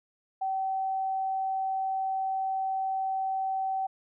sine tone, 767 Hz, G5, 38 cents flat, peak -27 dBFS, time 0.41-3.87 s, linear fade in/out 10 ms, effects none

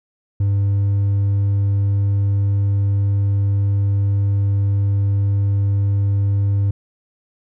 sine tone with hard clipping, 99.9 Hz, G2, 33 cents sharp, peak -15 dBFS, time 0.4-6.71 s, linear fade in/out 5 ms, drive 2 dB, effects none

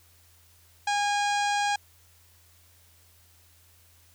harmonic tone, 818 Hz, G#5, 26 cents flat, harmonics 1 / 2 / 3 / 4 / 5 / 6 / 7 / 8 / 9 / 10, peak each -25 / -31 / -35 / -37 / -39 / -41 / -42 / -43 / -44 / -45 dBFS, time 0.87-1.76 s, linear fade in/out 5 ms, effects added 85 Hz sine -60 dBFS peak until 4.14 s + white hiss -60 dBFS RMS until 4.14 s

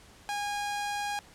sawtooth tone, 819 Hz, G#5, 24 cents flat, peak -27 dBFS, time 0.29-1.19 s, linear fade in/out 0 ms, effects pink hiss -55 dBFS RMS until 1.34 s + low-pass 10000 Hz 12 dB/octave

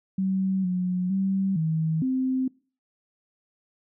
sine tone with pitch steps, 190.5 / 181.5 / 192.9 / 159.6 / 259.9 Hz, G3 / F#3 / G3 / D#3 / C4, -49 / -33 / -28 / +44 / -11 cents, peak -22 dBFS, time 0.18-2.48 s, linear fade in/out 5 ms, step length 460 ms, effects noise-tail reverb RT60 0.4 s tail -24 dB re dry

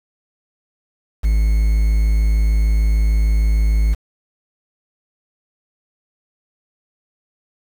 triangle tone with quantisation, 53.3 Hz, G#1, 46 cents sharp, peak -10 dBFS, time 1.23-3.95 s, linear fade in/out 20 ms, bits 6, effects none

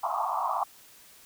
white band-pass noise, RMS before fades -29 dBFS, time 0.03-0.64 s, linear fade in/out 10 ms, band 670 to 1200 Hz, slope 96 dB/octave, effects white hiss -54 dBFS RMS until 1.25 s

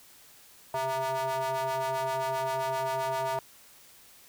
square ring-modulated tone, 133.3 Hz, C3, 33 cents sharp, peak -26 dBFS, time 0.74-3.39 s, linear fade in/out 2 ms, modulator 796 Hz, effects white hiss -55 dBFS RMS until 4.28 s

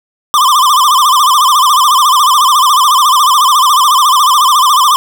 square tone with vibrato, 1108.7 Hz, C#6, in tune, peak -6 dBFS, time 0.34-4.96 s, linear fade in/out 0 ms, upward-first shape sine, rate 14 Hz, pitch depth 170 cents each way, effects none

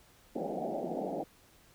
white band-pass noise, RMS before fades -36 dBFS, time 0.35-1.24 s, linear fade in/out 10 ms, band 160 to 790 Hz, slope 96 dB/octave, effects pink hiss -62 dBFS RMS until 1.74 s

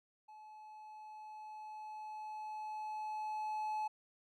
triangle tone with level ramp, 858 Hz, A5, 44 cents flat, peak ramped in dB -51 to -33 dBFS, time 0.28-3.88 s, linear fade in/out 10 ms, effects none

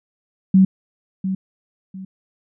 sine tone with echo, 190 Hz, F#3, 46 cents sharp, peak -8 dBFS, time 0.54-0.65 s, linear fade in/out 5 ms, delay 700 ms, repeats 2, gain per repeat -11 dB, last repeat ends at 2.05 s, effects none

